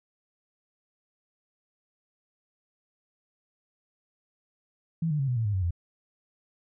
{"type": "tone with pitch steps", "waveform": "sine", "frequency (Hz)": [164.1, 149.61, 136.41, 124.36, 113.39, 103.38, 94.25, 85.93], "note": ["E3", "D3", "C#3", "B2", "A#2", "G#2", "F#2", "F2"], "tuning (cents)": [-8, 32, -27, 12, -47, -7, 32, -28], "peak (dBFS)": -24, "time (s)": [5.02, 5.708], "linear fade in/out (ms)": 5, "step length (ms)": 86, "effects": []}